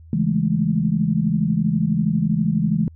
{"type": "chord", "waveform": "sine", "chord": "A major seventh", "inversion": "first", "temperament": "equal", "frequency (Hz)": [138.59, 164.81, 207.7, 220], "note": ["C#3", "E3", "G#3", "A3"], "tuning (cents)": [0, 0, 0, 0], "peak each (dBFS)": [-26, -20, -21, -25], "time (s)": [0.13, 2.88], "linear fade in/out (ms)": 2, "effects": ["added 81 Hz sine -41 dBFS peak until 2.95 s"]}